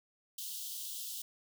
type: high-pass noise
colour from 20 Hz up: white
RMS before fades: -42 dBFS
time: 0.38-1.22 s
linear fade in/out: 5 ms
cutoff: 2900 Hz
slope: 96 dB/octave
effects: none